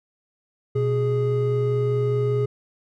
triangle tone pair together, 123.47 / 415.3 Hz, B2 / G#4, 0 / 0 cents, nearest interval octave + major sixth, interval 2100 cents, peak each -20 dBFS, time 0.75-2.46 s, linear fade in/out 10 ms, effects none

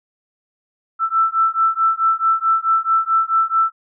sine beating tone pair, 1326 / 1330.6 Hz, E6 / E6, +10 / +16 cents, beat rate 4.6 Hz, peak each -17 dBFS, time 0.99-3.72 s, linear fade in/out 50 ms, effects none

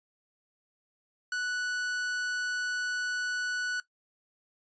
45% pulse tone, 1480 Hz, F#6, in tune, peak -29 dBFS, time 1.32-3.8 s, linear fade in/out 2 ms, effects noise-tail reverb RT60 0.1 s tail -17 dB re dry + resampled to 16000 Hz

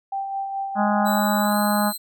sine tone with tremolo, 784 Hz, G5, in tune, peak -23 dBFS, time 0.12-1.2 s, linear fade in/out 5 ms, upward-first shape sine, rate 4.7 Hz, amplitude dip 40%
harmonic tone, 207.7 Hz, G#3, in tune, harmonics 1 / 3 / 4 / 5 / 6 / 7 / 8, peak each -21 / -26 / -24 / -29 / -29 / -31 / -38 dBFS, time 0.75-1.93 s, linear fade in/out 50 ms
5% pulse tone with pitch glide, 3949 to 4093 Hz, B7 to C8, -1 to -39 cents, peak -22 dBFS, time 1.05-1.98 s, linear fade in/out 20 ms, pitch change +62 cents, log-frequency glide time 1.4-1.57 s
effects none

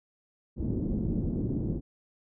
white low-pass noise, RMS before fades -30 dBFS, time 0.56-1.81 s, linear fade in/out 50 ms, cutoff 300 Hz, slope 24 dB/octave, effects none

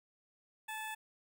15% pulse tone with notch filter, 870 Hz, A5, 20 cents flat, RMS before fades -42 dBFS, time 0.68-0.95 s, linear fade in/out 10 ms, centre 4500 Hz, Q 1.6, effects none

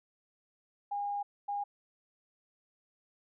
sine tone bursts at uneven times, 813 Hz, G#5, 37 cents flat, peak -32 dBFS, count 2, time 0.91-1.23 / 1.48-1.64 s, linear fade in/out 10 ms, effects none

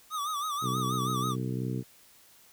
square tone with vibrato, 1200 Hz, D6, 37 cents sharp, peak -31 dBFS, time 0.1-1.36 s, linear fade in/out 50 ms, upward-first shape sine, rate 6.2 Hz, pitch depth 100 cents each way
harmonic tone, 63.4 Hz, B1, 46 cents sharp, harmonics 2 / 3 / 4 / 5 / 6 / 7, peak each -32 / -36 / -38 / -40 / -42 / -43 dBFS, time 0.61-1.84 s, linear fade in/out 50 ms
effects white hiss -58 dBFS RMS until 2.52 s

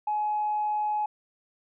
triangle tone with tanh clipping, 844 Hz, G#5, 28 cents sharp, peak -24 dBFS, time 0.07-1.06 s, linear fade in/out 5 ms, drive 1 dB, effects resampled to 8000 Hz

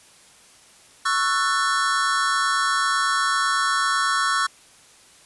square chord, F# minor seventh, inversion second, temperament just, 1110 / 1332 / 1480 / 1776 Hz, C#6 / E6 / F#6 / A6, +2 / +18 / 0 / +16 cents, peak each -24 / -25 / -26 / -29 dBFS, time 1.05-4.47 s, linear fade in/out 10 ms, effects white hiss -51 dBFS RMS until 5.25 s + resampled to 24000 Hz

